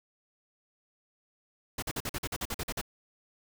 pink noise bursts, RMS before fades -34 dBFS, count 12, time 1.78-2.814 s, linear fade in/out 5 ms, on 44 ms, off 46 ms, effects none

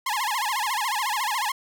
sawtooth tone with vibrato, 945 Hz, A#5, 23 cents sharp, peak -20 dBFS, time 0.06-1.52 s, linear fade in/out 5 ms, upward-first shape sine, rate 14 Hz, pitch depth 240 cents each way, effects none

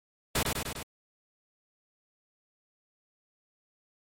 pink noise with echo, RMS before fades -27 dBFS, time 0.35-0.43 s, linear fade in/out 5 ms, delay 100 ms, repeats 4, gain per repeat -3 dB, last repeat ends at 0.83 s, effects MP3 64 kbps

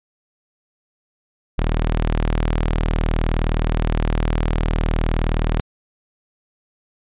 sawtooth tone, 39.46 Hz, D#1, 25 cents sharp, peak -13 dBFS, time 1.58-5.6 s, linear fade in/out 0 ms, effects resampled to 8000 Hz

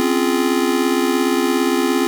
square chord, Db major seventh, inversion third, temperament just, 259.9 / 277.2 / 346.5 / 415.8 Hz, C4 / Db4 / F4 / Ab4, -11 / 0 / -14 / +2 cents, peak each -20 / -24 / -20 / -23 dBFS, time 0-2.07 s, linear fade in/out 0 ms, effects none

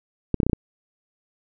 clicks, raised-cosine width 3 ms, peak -7 dBFS, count 6, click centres 0.343 / 0.402 / 0.432 / 0.466 / 0.497 / 0.532 s, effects none

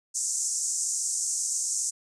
pink band-pass noise, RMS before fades -29 dBFS, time 0.14-1.91 s, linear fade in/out 20 ms, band 6200 to 8600 Hz, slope 48 dB/octave, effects none

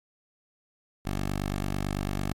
10% pulse tone, 49 Hz, G1, in tune, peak -20 dBFS, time 1.05-2.33 s, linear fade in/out 10 ms, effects MP3 64 kbps

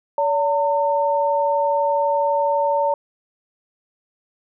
sine tone pair together, 572 / 908 Hz, D5 / A#5, -46 / -46 cents, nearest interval minor sixth, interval 800 cents, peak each -19 dBFS, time 0.18-2.94 s, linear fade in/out 2 ms, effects none

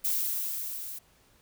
violet noise with level ramp, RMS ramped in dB -27 to -40 dBFS, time 0.04-0.99 s, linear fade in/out 10 ms, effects pink hiss -63 dBFS RMS until 1.41 s

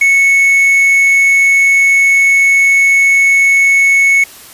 triangle tone with quantisation, 2207 Hz, C#7, 8 cents flat, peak -4 dBFS, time 0.01-4.24 s, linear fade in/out 5 ms, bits 4, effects white hiss -35 dBFS RMS until 4.53 s + resampled to 32000 Hz

